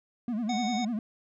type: tone with vibrato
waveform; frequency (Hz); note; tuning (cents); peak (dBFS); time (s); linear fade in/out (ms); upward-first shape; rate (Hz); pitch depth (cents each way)
triangle; 225.6; A3; +44; -26; 0.28-0.99; 2; sine; 10; 160
type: harmonic tone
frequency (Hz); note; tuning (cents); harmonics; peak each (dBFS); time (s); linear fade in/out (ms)
740; F#5; 0; 1 / 3 / 5 / 7 / 9; -31 / -40 / -39 / -45 / -44; 0.49-0.85; 5
effects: none